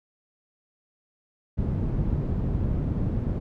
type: low-pass noise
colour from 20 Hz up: white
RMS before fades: -26 dBFS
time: 1.57-3.4 s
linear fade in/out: 20 ms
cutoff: 150 Hz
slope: 12 dB/octave
effects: none